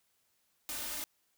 white noise with comb filter, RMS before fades -39 dBFS, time 0.69-1.04 s, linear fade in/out 0 ms, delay 3.3 ms, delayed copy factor +0.8, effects white hiss -75 dBFS RMS until 1.37 s

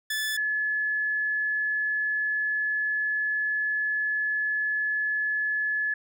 sawtooth / sine tone pair in turn, 1735 / 1713.1 Hz, A6 / A6, -25 / -47 cents, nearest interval unison, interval 22 cents, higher first, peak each -23 / -24 dBFS, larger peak first, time 0.1-0.37 / 0.37-5.94 s, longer second, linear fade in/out 5 ms, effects none

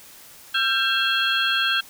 sine tone cluster, 1358 / 1581 / 2693 / 3283 / 4215 Hz, F6 / G6 / E7 / G#7 / C8, -49 / +14 / +36 / -21 / +12 cents, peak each -27 / -23 / -27 / -23 / -30 dBFS, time 0.54-1.81 s, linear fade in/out 10 ms, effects white hiss -46 dBFS RMS until 1.89 s

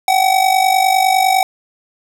square tone with amplitude modulation, 758 Hz, F#5, 42 cents sharp, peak -8 dBFS, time 0.08-1.43 s, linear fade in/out 2 ms, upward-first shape sine, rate 49.9 Hz, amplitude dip 70%, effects none

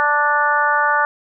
harmonic tone, 293.7 Hz, D4, in tune, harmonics 2 / 3 / 4 / 5 / 6, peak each -25 / -19 / -19 / -18 / -23 dBFS, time 0-1.05 s, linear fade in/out 0 ms, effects none

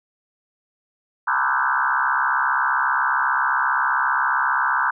sine tone with frequency modulation, 1244.5 Hz, D#6, in tune, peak -17 dBFS, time 1.27-4.91 s, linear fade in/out 10 ms, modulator 67.5 Hz, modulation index 5.2, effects none

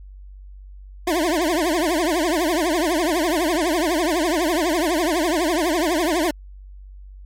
25% pulse tone with vibrato, 329.6 Hz, E4, in tune, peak -14 dBFS, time 1.07-6.31 s, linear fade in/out 5 ms, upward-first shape triangle, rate 12 Hz, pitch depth 230 cents each way, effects added 48 Hz sine -37 dBFS peak until 7.25 s + MP3 64 kbps

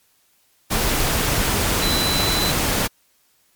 sine tone in noise, 4002 Hz, B7, 22 cents sharp, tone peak -22 dBFS, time 1.81-2.52 s, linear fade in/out 20 ms, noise pink, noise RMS -20 dBFS, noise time 0.7-2.88 s, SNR -5 dB, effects white hiss -61 dBFS RMS until 3.55 s + MP3 96 kbps

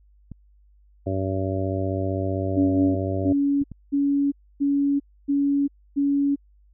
clicks, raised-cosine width 5 ms, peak -24 dBFS, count 3, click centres 0.317 / 3.616 / 3.717 s
harmonic tone, 95.5 Hz, G2, 45 cents flat, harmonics 1 / 2 / 3 / 4 / 5 / 6 / 7, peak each -26 / -35 / -29 / -31 / -38 / -31 / -33 dBFS, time 1.06-3.33 s, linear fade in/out 10 ms
sine tone bursts, 281.9 Hz, C#4, 29 cents sharp, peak -18 dBFS, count 6, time 2.56-6.36 s, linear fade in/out 20 ms, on 400 ms, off 280 ms
effects added 50 Hz sine -53 dBFS peak until 6.73 s

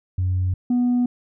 sine tone pair in turn, 91.9 / 245.3 Hz, F#2 / B3, -11 / -12 cents, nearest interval octave + perfect fourth, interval 1699 cents, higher second, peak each -17 / -14 dBFS, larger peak second, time 0.18-0.54 / 0.7-1.06 s, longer neither, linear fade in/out 5 ms, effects tanh soft clip ceiling -15 dBFS

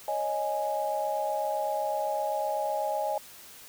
sine chord, C# suspended second, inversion none, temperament equal, 554.4 / 622.3 / 830.6 Hz, C#5 / D#5 / G#5, 0 / 0 / 0 cents, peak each -34 / -31 / -30 dBFS, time 0.08-3.18 s, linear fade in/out 2 ms, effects white hiss -49 dBFS RMS until 3.68 s

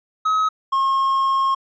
triangle tone pair in turn, 1276 / 1078.3 Hz, D#6 / C#6, +43 / -48 cents, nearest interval minor third, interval 291 cents, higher first, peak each -14 dBFS, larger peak neither, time 0.25-0.49 / 0.72-1.55 s, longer second, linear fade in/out 10 ms, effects resampled to 16000 Hz

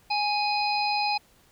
harmonic tone with a mistuned harmonic, 830.6 Hz, G#5, in tune, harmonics 1 / 3 / 5 / 6, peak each -25 / -30 / -32 / -33 dBFS, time 0.1-1.18 s, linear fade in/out 10 ms, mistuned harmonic 5, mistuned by -16 cents, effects pink hiss -60 dBFS RMS until 1.51 s

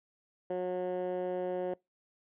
15% pulse tone with band-pass filter, 181.6 Hz, F#3, 32 cents flat, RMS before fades -34 dBFS, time 0.5-1.74 s, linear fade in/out 5 ms, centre 480 Hz, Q 2.1, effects noise-tail reverb RT60 0.2 s tail -25 dB re dry + resampled to 8000 Hz

